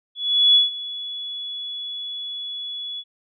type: tone with ADSR envelope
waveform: sine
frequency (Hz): 3399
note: G#7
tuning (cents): +39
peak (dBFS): -10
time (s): 0.15-3.04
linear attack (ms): 400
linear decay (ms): 150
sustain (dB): -18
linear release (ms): 52
effects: none